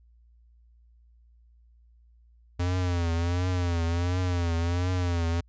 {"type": "tone with vibrato", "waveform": "square", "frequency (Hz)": 87.31, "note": "F2", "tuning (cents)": 0, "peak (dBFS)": -25, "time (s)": [2.59, 5.41], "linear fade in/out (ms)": 10, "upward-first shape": "triangle", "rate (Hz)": 1.4, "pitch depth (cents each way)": 95, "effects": ["added 58 Hz sine -55 dBFS peak until 5.48 s", "resampled to 16000 Hz"]}